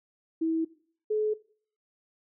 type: tone pair in turn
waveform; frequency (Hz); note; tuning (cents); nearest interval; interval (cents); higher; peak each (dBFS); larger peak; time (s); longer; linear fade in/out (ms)
sine; 324.2 / 427.9; E4 / A4; -29 / -48; perfect fourth; 481; second; -24; neither; 0.41-0.65 / 1.1-1.34; neither; 10
effects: noise-tail reverb RT60 0.5 s tail -19 dB re dry